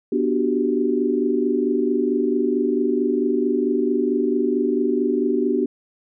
sine chord, G major seventh, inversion first, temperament just, 245 / 294 / 367.5 / 392 Hz, B3 / D4 / F#4 / G4, -14 / +2 / -12 / 0 cents, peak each -23 dBFS, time 0.12-5.66 s, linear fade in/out 5 ms, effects none

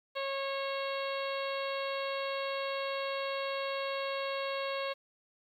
harmonic tone, 547 Hz, C#5, 23 cents flat, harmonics 1 / 2 / 3 / 4 / 5 / 6 / 7 / 8, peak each -35 / -39 / -45 / -44 / -44 / -47 / -46 / -48 dBFS, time 0.15-4.94 s, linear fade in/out 20 ms, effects 11-bit

